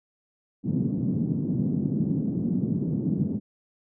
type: band-pass noise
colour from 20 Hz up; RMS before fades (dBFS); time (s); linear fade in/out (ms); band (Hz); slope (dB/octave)
white; -26; 0.63-3.4; 50; 140 to 240; 24
effects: none